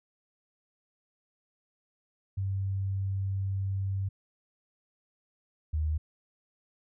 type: tone pair in turn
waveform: sine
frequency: 97.1 / 77.3 Hz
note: G2 / D#2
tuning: -16 / -11 cents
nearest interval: major third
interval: 395 cents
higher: first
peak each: -28 / -26 dBFS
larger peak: second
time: 2.37-4.09 / 5.73-5.98 s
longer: first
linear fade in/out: 10 ms
effects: none